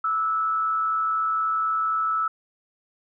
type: tone with frequency modulation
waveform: sine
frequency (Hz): 1308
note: E6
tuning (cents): -14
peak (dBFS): -21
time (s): 0.04-2.28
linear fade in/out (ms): 5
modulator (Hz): 131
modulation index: 0.36
effects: none